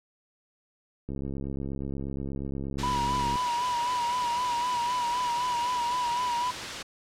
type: click train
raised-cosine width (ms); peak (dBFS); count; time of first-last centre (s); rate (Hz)
3; -22; 156; 1.09-3.356; 68.4
type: noise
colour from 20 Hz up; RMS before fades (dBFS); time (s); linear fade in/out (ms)
white; -33; 2.78-6.83; 10
type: tone with vibrato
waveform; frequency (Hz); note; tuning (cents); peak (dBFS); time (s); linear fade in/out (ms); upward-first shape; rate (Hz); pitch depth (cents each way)
triangle; 972; B5; -28; -24; 2.83-6.51; 5; sine; 3.9; 48
effects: low-pass 5000 Hz 12 dB/octave